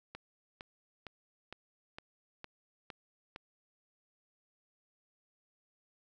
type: click train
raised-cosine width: 0.3 ms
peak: -28 dBFS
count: 8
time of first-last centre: 0.15-3.361 s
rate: 2.18 Hz
effects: none